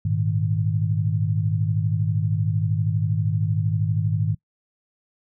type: chord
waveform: sine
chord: Ab suspended second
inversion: none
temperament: equal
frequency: 103.83 / 116.54 / 155.56 Hz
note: Ab2 / Bb2 / Eb3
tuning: 0 / 0 / 0 cents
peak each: -22 / -27 / -24 dBFS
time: 0.05-4.35 s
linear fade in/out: 5 ms
effects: noise-tail reverb RT60 0.1 s tail -23 dB re dry